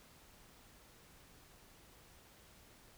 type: silence
effects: pink hiss -62 dBFS RMS until 2.97 s